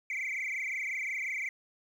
sine tone with frequency modulation, 2184 Hz, C#7, 26 cents flat, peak -30 dBFS, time 0.1-1.49 s, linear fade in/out 2 ms, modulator 25.6 Hz, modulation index 6.5, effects tanh soft clip ceiling -30 dBFS + 10-bit

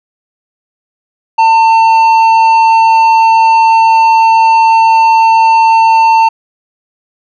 sine tone with tanh clipping, 899 Hz, A5, 37 cents sharp, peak -5 dBFS, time 1.38-6.29 s, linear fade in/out 10 ms, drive 8 dB, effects none

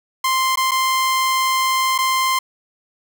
sawtooth tone with dropouts, 1046.5 Hz, C6, in tune, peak -12 dBFS, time 0.24-2.39 s, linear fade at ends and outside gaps 5 ms, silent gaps 0.558-0.572 / 0.711-0.716 / 1.98-1.986 s, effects none

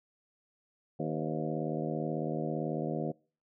harmonic tone with a mistuned harmonic, 78.1 Hz, D#2, 7 cents sharp, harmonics 2 / 3 / 4 / 5 / 6 / 7 / 8 / 9, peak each -36 / -38 / -39 / -40 / -41 / -41 / -42 / -43 dBFS, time 0.99-3.12 s, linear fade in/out 10 ms, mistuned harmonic 6, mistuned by +83 cents, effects noise-tail reverb RT60 0.4 s tail -25 dB re dry

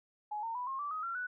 sine tone with pitch steps, 841 / 911.8 / 988.6 / 1071.9 / 1162.2 / 1260.1 / 1366.2 / 1481.3 Hz, G#5 / A#5 / B5 / C6 / D6 / D#6 / F6 / F#6, +22 / -39 / +1 / +42 / -18 / +22 / -38 / +2 cents, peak -35 dBFS, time 0.31-1.27 s, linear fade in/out 10 ms, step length 120 ms, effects none

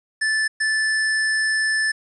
square tone bursts at uneven times, 1751 Hz, A6, 9 cents flat, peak -19 dBFS, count 2, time 0.21-0.48 / 0.6-1.92 s, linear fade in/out 10 ms, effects resampled to 24000 Hz + 9-bit

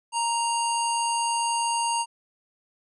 harmonic tone, 932.3 Hz, A#5, in tune, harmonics 1 / 3 / 5 / 7 / 9 / 10, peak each -24 / -32 / -36 / -37 / -34 / -36 dBFS, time 0.12-2.06 s, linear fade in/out 50 ms, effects none

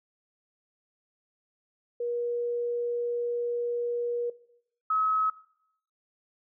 sine tone pair in turn, 478.3 / 1282.5 Hz, A#4 / E6, +44 / -48 cents, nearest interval octave + perfect fourth, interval 1708 cents, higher second, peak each -28 / -23 dBFS, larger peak second, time 2-4.3 / 4.9-5.3 s, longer first, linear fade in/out 5 ms, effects noise-tail reverb RT60 0.7 s tail -18 dB re dry

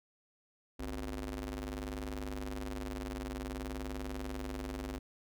sawtooth ring-modulated tone, 100.6 Hz, G2, 45 cents sharp, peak -31 dBFS, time 0.79-4.99 s, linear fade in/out 10 ms, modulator 161 Hz, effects none

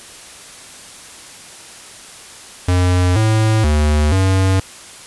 square tone with pitch steps, 90.2 / 109.6 / 75 / 95 Hz, F#2 / A2 / D2 / F#2, -44 / -6 / +37 / +46 cents, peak -12 dBFS, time 2.68-4.6 s, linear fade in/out 5 ms, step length 480 ms, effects white hiss -37 dBFS RMS until 5.06 s + resampled to 24000 Hz

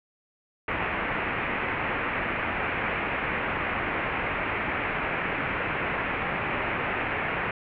white low-pass noise, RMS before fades -29 dBFS, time 0.68-7.51 s, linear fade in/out 2 ms, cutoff 2500 Hz, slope 48 dB/octave, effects none

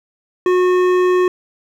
sine tone with hard clipping, 363.8 Hz, F#4, 29 cents flat, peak -13 dBFS, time 0.46-1.28 s, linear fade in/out 2 ms, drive 12 dB, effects none

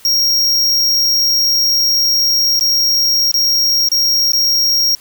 square tone with dropouts, 5588 Hz, F8, in tune, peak -11 dBFS, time 0.05-4.95 s, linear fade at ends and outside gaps 1 ms, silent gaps 2.594-2.609 / 3.315-3.341 / 3.887-3.917 / 4.32-4.333 s, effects white hiss -43 dBFS RMS until 5 s

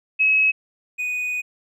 sine / triangle tone pair in turn, 2565 / 2483 Hz, E7 / D#7, -48 / -4 cents, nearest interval minor second, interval 56 cents, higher first, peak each -14 / -21 dBFS, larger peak first, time 0.19-0.52 / 0.98-1.42 s, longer second, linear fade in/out 20 ms, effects none

